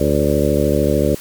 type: harmonic tone with a mistuned harmonic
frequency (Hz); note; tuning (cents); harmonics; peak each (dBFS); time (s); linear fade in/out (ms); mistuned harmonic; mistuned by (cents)
73.42; D2; 0; 1 / 2 / 3 / 4 / 5 / 6 / 7 / 8; -21 / -21 / -21 / -21 / -21 / -21 / -21 / -21; 0-1.15; 5; 8; -20
effects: white hiss -36 dBFS RMS until 1.2 s + MP3 96 kbps